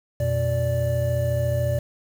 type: tone cluster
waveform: triangle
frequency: 87.6 / 121.6 / 584 Hz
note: F2 / B2 / D5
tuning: +6 / -26 / -10 cents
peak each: -25 / -21 / -23 dBFS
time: 0.2-1.79 s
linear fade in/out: 5 ms
effects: 7-bit